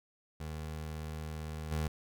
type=tone with level steps; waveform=25% pulse; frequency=77.78 Hz; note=D#2; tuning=in tune; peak=-35 / -28 dBFS; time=0.4-1.88 s; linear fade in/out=5 ms; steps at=1.71 s; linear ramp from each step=10 ms; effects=none